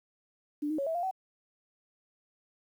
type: tone with pitch steps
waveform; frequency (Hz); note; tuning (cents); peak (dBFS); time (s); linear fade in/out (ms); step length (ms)
sine; 294.8 / 310.3 / 554 / 651 / 698 / 758; D4 / D#4 / C#5 / E5 / F5 / F#5; +7 / -5 / -1 / -22 / -1 / +42; -29; 0.62-1.112; 10; 82
effects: 10-bit